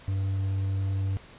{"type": "tone", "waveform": "triangle", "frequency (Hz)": 96.9, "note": "G2", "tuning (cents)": -20, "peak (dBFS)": -23, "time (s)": [0.08, 1.17], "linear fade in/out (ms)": 0, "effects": ["pink hiss -50 dBFS RMS until 1.38 s", "resampled to 8000 Hz"]}